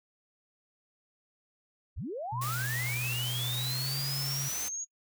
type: linear sweep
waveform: sine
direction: up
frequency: 31.97 to 6720 Hz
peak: -34 dBFS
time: 1.96-4.85 s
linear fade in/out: 20 ms
type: tone with pitch glide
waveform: sine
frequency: 122.7 to 136.93 Hz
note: B2 to C#3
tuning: -11 to -21 cents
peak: -34 dBFS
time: 2.32-4.49 s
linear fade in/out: 10 ms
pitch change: +190 cents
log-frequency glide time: 3.53-3.99 s
type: noise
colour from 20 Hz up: white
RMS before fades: -38 dBFS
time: 2.41-4.69 s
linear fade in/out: 10 ms
effects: noise-tail reverb RT60 0.1 s tail -20 dB re dry